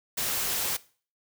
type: noise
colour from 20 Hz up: white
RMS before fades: -29 dBFS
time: 0.17-0.77 s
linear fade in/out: 10 ms
effects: noise-tail reverb RT60 0.4 s tail -19 dB re dry